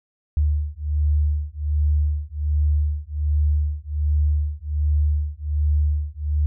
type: beating tone pair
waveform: sine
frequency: 73.9 / 75.2 Hz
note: D2 / D2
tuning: +11 / +42 cents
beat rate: 1.3 Hz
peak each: -21 dBFS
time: 0.37-6.46 s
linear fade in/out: 0 ms
effects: none